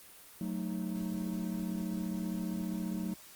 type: chord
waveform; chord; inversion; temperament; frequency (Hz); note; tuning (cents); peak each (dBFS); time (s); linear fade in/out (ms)
triangle; D# diminished; first; equal; 185 / 220 / 311.1; F#3 / A3 / D#4; 0 / 0 / 0; -34 / -36 / -39; 0.41-3.14; 2
effects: white hiss -54 dBFS RMS until 3.35 s + Opus 24 kbps